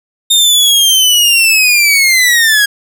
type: linear sweep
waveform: sawtooth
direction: down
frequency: 3672 to 1629 Hz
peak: -3 dBFS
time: 0.3-2.66 s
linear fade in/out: 10 ms
effects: none